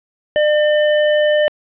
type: tone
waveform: square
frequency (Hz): 601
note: D5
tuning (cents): +40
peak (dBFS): -12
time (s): 0.36-1.48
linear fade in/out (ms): 0
effects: resampled to 8000 Hz + 8-bit